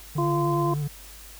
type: tone with vibrato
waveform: triangle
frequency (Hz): 146.5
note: D3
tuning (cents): -4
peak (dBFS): -23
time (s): 0.15-0.88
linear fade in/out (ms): 10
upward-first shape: sine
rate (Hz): 9.7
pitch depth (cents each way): 42
type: harmonic tone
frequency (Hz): 344.2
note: F4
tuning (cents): -25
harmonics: 1 / 2 / 3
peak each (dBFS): -25 / -31 / -27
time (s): 0.18-0.74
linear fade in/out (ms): 5
effects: added 50 Hz sine -46 dBFS peak until 1.39 s + white hiss -46 dBFS RMS until 1.39 s